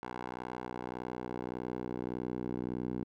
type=tone with band-pass filter sweep; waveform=10% pulse; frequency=61.74 Hz; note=B1; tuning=in tune; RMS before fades=-39 dBFS; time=0.03-3.04 s; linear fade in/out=0 ms; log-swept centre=920 to 280 Hz; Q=1.1; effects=none